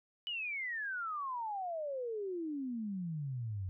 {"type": "exponential sweep", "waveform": "sine", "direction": "down", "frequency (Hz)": [2992, 90], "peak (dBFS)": -36, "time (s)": [0.27, 3.69], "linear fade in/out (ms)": 0, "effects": []}